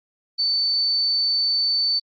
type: tone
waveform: sine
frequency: 4525 Hz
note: C#8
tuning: 35 cents sharp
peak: -18 dBFS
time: 0.38-2 s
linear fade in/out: 20 ms
effects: Opus 24 kbps